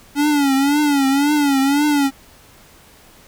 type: tone with vibrato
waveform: square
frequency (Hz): 283.2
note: C#4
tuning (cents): +37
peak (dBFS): -14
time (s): 0.15-2.11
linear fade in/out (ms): 50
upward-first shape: triangle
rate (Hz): 1.9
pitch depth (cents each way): 110
effects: pink hiss -47 dBFS RMS until 3.27 s